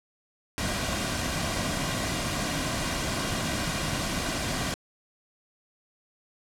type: noise with comb filter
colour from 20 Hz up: pink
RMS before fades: -29 dBFS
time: 0.58-4.74 s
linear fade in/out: 0 ms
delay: 2.3 ms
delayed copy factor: -0.5
effects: low-pass 9000 Hz 12 dB/octave